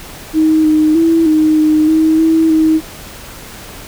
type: tone with pitch steps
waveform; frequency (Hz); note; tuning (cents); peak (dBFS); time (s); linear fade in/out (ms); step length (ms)
sine; 314.4 / 308.9 / 328.7 / 310.6 / 308.3 / 316.9 / 322.7 / 316.2; D#4 / D#4 / E4 / D#4 / D#4 / D#4 / E4 / D#4; +18 / -12 / -5 / -3 / -16 / +32 / -37 / +28; -7; 0.33-2.81; 50; 310
effects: pink hiss -32 dBFS RMS until 3.87 s